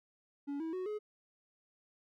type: tone with pitch steps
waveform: triangle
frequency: 283.6 / 323.9 / 369.9 / 422.5 Hz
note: C#4 / E4 / F#4 / G#4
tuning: +40 / -30 / 0 / +30 cents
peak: -34 dBFS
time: 0.47-0.99 s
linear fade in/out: 20 ms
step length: 130 ms
effects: none